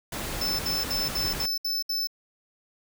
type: noise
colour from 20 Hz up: pink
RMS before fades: -33 dBFS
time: 0.12-1.46 s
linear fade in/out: 5 ms
type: tone bursts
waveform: square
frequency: 5274 Hz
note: E8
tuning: in tune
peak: -26 dBFS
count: 7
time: 0.41-2.072 s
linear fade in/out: 5 ms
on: 180 ms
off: 67 ms
effects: none